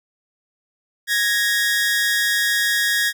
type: tone pair together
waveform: sawtooth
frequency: 1662.7 / 1864.7 Hz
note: G#6 / A#6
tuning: +2 / 0 cents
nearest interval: major second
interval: 198 cents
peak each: -16 / -17 dBFS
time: 1.07-3.13 s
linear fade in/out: 50 ms
effects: none